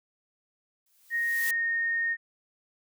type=noise with exponential growth; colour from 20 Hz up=blue; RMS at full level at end=-31 dBFS; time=0.86-1.51 s; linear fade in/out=5 ms; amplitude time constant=140 ms
type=tone with pitch glide; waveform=sine; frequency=1864.7 to 1845.4 Hz; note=A#6 to A#6; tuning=0 to -18 cents; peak=-25 dBFS; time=1.1-2.17 s; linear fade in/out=50 ms; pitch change=-18 cents; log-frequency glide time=1.3-1.67 s
effects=none